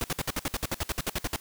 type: noise bursts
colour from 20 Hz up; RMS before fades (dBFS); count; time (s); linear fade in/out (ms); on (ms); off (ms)
pink; -29; 16; 0.01-1.361; 2; 31; 57
effects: white hiss -51 dBFS RMS until 1.4 s